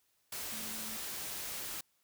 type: tone in noise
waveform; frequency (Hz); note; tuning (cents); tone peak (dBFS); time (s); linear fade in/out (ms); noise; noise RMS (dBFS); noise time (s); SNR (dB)
sine; 220; A3; 0; -49; 0.52-0.97; 5; white; -41; 0.32-1.81; -11
effects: white hiss -75 dBFS RMS until 2.03 s